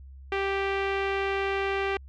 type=tone with low-pass filter; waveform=sawtooth; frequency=392 Hz; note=G4; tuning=in tune; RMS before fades=-28 dBFS; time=0.32-1.97 s; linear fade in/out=2 ms; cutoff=2500 Hz; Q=2.2; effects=added 67 Hz sine -43 dBFS peak until 2.08 s

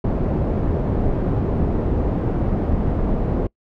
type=low-pass noise; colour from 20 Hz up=pink; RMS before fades=-20 dBFS; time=0.04-3.47 s; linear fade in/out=5 ms; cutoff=490 Hz; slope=12 dB/octave; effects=noise-tail reverb RT60 0.1 s tail -24 dB re dry

